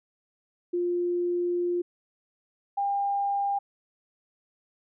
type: tone pair in turn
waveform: sine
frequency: 351.4 / 801 Hz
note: F4 / G5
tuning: +11 / +37 cents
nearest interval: octave + major second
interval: 1426 cents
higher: second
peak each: -24 dBFS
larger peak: neither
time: 0.73-1.82 / 2.77-3.59 s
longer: first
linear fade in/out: 10 ms
effects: none